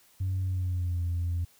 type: tone with pitch glide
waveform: sine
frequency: 94 to 86.2 Hz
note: F#2 to F2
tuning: +28 to -22 cents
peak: -25 dBFS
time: 0.2-1.45 s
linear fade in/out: 10 ms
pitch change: -150 cents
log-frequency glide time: 0.42-1.03 s
effects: tanh soft clip ceiling -24 dBFS + white hiss -61 dBFS RMS until 1.59 s